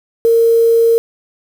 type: tone with quantisation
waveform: sine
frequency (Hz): 460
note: A#4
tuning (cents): -23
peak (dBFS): -7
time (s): 0.25-0.98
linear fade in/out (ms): 0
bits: 5
effects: none